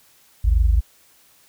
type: tone pair together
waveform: sine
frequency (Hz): 54.45 / 77.78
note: A1 / D#2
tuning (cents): -17 / 0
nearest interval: tritone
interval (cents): 617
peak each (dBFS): -14 / -20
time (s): 0.44-0.81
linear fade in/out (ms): 10
effects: white hiss -55 dBFS RMS until 1.48 s